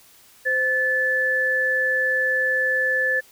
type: tone pair together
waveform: sine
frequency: 517.3 / 1740 Hz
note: C5 / A6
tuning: -20 / -20 cents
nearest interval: octave + major sixth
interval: 2100 cents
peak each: -26 / -19 dBFS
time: 0.45-3.21 s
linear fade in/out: 20 ms
effects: white hiss -52 dBFS RMS until 3.31 s